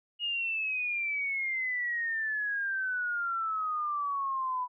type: exponential sweep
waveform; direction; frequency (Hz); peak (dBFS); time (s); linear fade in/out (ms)
sine; down; 2881 to 987.8; -29; 0.19-4.68; 50
effects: none